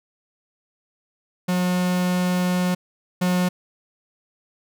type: tone pair in turn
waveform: 45% pulse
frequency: 180.5 / 180.5 Hz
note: F#3 / F#3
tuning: -43 / -43 cents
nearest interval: unison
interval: 0 cents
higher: neither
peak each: -19 / -18 dBFS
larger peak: second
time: 1.48-2.75 / 3.21-3.49 s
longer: first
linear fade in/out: 10 ms
effects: none